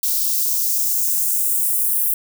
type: noise with high-pass filter sweep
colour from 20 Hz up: violet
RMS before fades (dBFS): -19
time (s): 0.03-2.14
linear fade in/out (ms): 2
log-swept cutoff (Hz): 4200 to 11000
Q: 1.6
effects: none